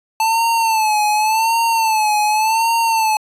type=tone with vibrato; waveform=square; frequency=880 Hz; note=A5; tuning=in tune; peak=-14 dBFS; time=0.2-3.17 s; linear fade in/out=2 ms; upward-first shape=sine; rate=0.88 Hz; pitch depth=78 cents each way; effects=resampled to 32000 Hz